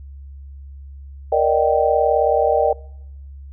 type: chord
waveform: sine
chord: Eb major seventh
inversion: second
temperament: just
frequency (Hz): 466.7 / 583.4 / 622.3 / 777.8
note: Bb4 / D5 / Eb5 / G5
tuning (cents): +2 / -12 / 0 / -14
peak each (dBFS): -19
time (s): 1.32-2.73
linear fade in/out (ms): 5
effects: noise-tail reverb RT60 0.8 s tail -24 dB re dry + added 69 Hz sine -34 dBFS peak until 3.52 s